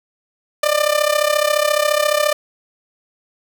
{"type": "tone with amplitude modulation", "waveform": "sawtooth", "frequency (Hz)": 597, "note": "D5", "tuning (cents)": 28, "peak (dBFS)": -7, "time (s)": [0.63, 2.33], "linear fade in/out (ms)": 5, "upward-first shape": "sine", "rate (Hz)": 34.4, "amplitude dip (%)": 80, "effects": []}